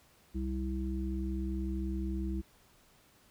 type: harmonic tone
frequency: 65.41 Hz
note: C2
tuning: in tune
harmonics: 1 / 3 / 5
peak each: -34 / -38 / -39 dBFS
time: 0.34-2.42 s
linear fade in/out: 20 ms
effects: pink hiss -64 dBFS RMS until 3.3 s